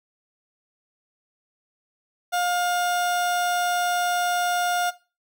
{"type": "tone", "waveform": "30% pulse", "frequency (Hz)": 710, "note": "F5", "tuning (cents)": 28, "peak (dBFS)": -19, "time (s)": [2.32, 4.91], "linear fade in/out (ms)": 20, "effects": ["noise-tail reverb RT60 0.3 s tail -17 dB re dry"]}